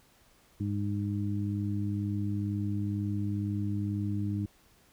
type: harmonic tone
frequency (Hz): 102.1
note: G#2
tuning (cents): -29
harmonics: 1 / 2 / 3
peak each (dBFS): -31 / -34 / -36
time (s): 0.6-4.46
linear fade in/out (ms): 5
effects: pink hiss -63 dBFS RMS until 4.92 s